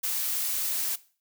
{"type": "noise", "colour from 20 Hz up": "blue", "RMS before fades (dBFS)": -29, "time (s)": [0.03, 0.96], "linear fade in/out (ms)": 10, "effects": ["noise-tail reverb RT60 0.4 s tail -18 dB re dry"]}